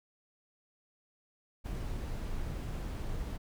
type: noise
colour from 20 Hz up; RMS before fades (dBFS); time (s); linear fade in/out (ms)
brown; -37; 1.64-3.38; 20
effects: none